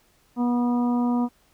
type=harmonic tone with a mistuned harmonic; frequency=242.5 Hz; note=B3; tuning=31 cents flat; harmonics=1 / 2 / 3 / 4 / 5; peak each=-20 / -35 / -33 / -33 / -39 dBFS; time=0.36-1.29 s; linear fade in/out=50 ms; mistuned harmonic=5; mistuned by=+17 cents; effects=pink hiss -62 dBFS RMS until 1.53 s